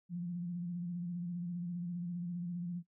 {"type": "tone with vibrato", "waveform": "sine", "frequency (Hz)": 174.61, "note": "F3", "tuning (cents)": 0, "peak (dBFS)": -36, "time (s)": [0.09, 2.83], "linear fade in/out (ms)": 50, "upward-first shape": "square", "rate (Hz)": 15, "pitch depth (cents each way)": 34, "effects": ["noise-tail reverb RT60 0.1 s tail -19 dB re dry"]}